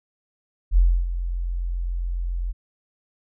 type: tone with ADSR envelope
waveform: sine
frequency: 43.65 Hz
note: F1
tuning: in tune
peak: -11 dBFS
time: 0.71-2.53 s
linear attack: 58 ms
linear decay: 290 ms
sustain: -12 dB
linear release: 27 ms
effects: none